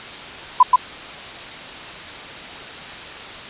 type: tone with echo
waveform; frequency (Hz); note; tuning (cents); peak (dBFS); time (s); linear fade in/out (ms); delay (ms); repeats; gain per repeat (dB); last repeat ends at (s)
sine; 1002; B5; +25; -5; 0.6-0.63; 5; 130; 1; -2; 0.76
effects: white hiss -33 dBFS RMS until 3.49 s + resampled to 8000 Hz